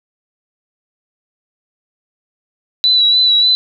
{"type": "tone with vibrato", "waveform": "sine", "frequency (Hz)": 3951, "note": "B7", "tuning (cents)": 0, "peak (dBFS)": -8, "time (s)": [2.84, 3.55], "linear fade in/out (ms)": 0, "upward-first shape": "sine", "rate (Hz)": 3.4, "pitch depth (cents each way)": 32, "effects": []}